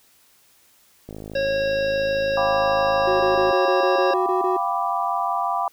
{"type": "click train", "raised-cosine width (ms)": 2, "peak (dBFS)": -22, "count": 129, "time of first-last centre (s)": [1.09, 3.51], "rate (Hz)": 52.9}
{"type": "harmonic tone", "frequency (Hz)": 547, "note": "C#5", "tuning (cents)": -23, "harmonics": [1, 3, 5, 7, 9, 10], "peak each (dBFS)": [-20, -29, -34, -36, -40, -42], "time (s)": [1.35, 4.14], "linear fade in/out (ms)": 5}
{"type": "chord", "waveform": "sine", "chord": "G dominant seventh", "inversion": "third", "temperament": "equal", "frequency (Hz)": [698.5, 784, 987.8, 1174.7], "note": ["F5", "G5", "B5", "D6"], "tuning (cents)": [0, 0, 0, 0], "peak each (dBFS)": -26, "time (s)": [2.37, 5.68], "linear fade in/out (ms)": 2}
{"type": "tone bursts", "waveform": "triangle", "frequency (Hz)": 370, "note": "F#4", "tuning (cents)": 0, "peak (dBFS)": -19, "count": 10, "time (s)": [3.07, 4.568], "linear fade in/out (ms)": 5, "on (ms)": 130, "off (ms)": 22}
{"effects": ["white hiss -57 dBFS RMS until 5.72 s"]}